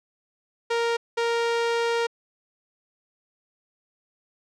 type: tone pair in turn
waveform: sawtooth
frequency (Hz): 466.2 / 466.2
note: A#4 / A#4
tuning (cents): 0 / 0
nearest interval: unison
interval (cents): 0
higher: neither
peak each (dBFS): -18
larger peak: neither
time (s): 0.7-0.97 / 1.17-2.07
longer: second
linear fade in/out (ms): 10
effects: low-pass 5000 Hz 12 dB/octave